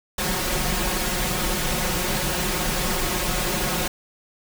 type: noise with comb filter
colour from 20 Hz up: pink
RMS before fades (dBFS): -24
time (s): 0.18-3.88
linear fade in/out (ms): 5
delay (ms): 5.5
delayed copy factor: +0.85
effects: none